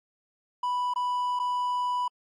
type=tone with dropouts; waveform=triangle; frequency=987.8 Hz; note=B5; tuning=in tune; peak=-23 dBFS; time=0.63-2.08 s; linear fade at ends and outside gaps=5 ms; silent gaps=0.938-0.959 / 1.392-1.397 s; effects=MP3 48 kbps